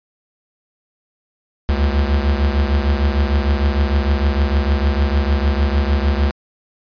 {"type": "beating tone pair", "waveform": "square", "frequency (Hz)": [69.3, 75.9], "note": ["C#2", "D#2"], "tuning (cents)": [0, -42], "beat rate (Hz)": 6.6, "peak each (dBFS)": [-16, -20], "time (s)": [1.69, 6.31], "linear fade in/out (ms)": 0, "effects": ["resampled to 11025 Hz"]}